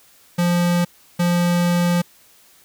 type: tone pair in turn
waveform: square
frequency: 174.61 / 174.61 Hz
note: F3 / F3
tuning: 0 / 0 cents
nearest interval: unison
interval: 0 cents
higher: neither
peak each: -16 dBFS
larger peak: neither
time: 0.38-0.85 / 1.19-2.02 s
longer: second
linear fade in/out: 10 ms
effects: white hiss -52 dBFS RMS until 2.64 s